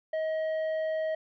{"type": "tone with tanh clipping", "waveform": "triangle", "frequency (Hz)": 633, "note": "D#5", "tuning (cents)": 30, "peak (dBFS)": -29, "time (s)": [0.13, 1.15], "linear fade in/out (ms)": 5, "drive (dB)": 11, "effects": []}